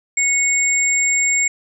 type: tone pair together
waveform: sine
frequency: 2200 / 7430 Hz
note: C#7 / A#8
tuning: -14 / -7 cents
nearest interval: octave + major sixth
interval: 2107 cents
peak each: -17 dBFS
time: 0.17-1.48 s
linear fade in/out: 5 ms
effects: none